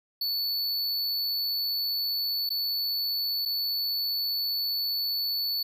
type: tone with dropouts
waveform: square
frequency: 4455 Hz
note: C#8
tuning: 8 cents sharp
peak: -27 dBFS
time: 0.21-5.63 s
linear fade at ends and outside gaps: 5 ms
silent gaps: 2.492-2.503 / 3.453-3.457 s
effects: none